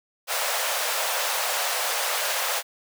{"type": "high-pass noise", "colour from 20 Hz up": "pink", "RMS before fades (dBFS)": -26, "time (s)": [0.27, 2.63], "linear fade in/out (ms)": 50, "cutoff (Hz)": 520, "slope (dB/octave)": 48, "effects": []}